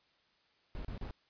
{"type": "noise bursts", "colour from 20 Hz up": "brown", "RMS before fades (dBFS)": -41, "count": 3, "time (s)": [0.75, 1.109], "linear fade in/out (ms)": 0, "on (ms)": 97, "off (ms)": 34, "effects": ["white hiss -71 dBFS RMS until 1.29 s", "resampled to 11025 Hz"]}